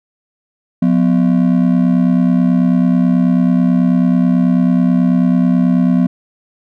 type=ring-modulated tone; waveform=triangle; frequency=214 Hz; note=A3; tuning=48 cents flat; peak=-4 dBFS; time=0.82-6.07 s; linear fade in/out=5 ms; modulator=34.6 Hz; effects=none